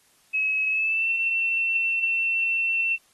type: tone with pitch glide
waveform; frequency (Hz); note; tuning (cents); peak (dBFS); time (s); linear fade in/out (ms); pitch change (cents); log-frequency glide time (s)
sine; 2566 to 2697; E7 to E7; -47 to +39; -21; 0.33-2.97; 20; +86; 0.69-1.1
effects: white hiss -61 dBFS RMS until 3.13 s + AAC 32 kbps

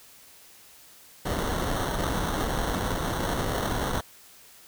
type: noise with sample-and-hold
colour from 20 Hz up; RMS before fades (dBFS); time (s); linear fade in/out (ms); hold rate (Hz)
pink; -28; 1.25-4.01; 5; 2450
effects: white hiss -52 dBFS RMS until 4.67 s

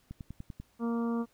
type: click train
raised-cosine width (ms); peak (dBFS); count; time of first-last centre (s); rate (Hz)
5; -29; 6; 0.11-0.6; 10.2
type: harmonic tone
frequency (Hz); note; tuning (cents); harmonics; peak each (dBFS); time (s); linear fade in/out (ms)
233.1; A#3; 0; 1 / 2 / 3 / 4 / 5 / 6; -29 / -37 / -46 / -45 / -43 / -52; 0.79-1.26; 50
effects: pink hiss -68 dBFS RMS until 1.33 s

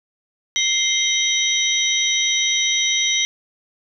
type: tone cluster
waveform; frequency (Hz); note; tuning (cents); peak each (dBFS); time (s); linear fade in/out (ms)
sine; 2098 / 3152 / 3783 / 5920; C7 / G7 / A#7 / F#8; +4 / +9 / +25 / 0; -22; 0.56-3.25; 0
effects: none

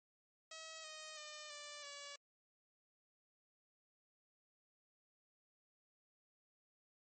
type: tone with pitch steps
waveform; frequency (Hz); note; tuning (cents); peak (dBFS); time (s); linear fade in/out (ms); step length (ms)
5% pulse; 641 / 622.8 / 605 / 587.8 / 571.1; E5 / D#5 / D#5 / D5 / D5; -49 / +2 / -49 / +1 / -49; -38; 0.51-2.16; 5; 330
effects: MP3 32 kbps

